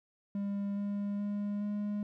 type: tone with pitch steps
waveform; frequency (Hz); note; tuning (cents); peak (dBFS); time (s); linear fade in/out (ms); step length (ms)
triangle; 200.7 / 202.7 / 204.7 / 206.7; G3 / G#3 / G#3 / G#3; +41 / -42 / -25 / -8; -30; 0.35-2.03; 2; 420
effects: none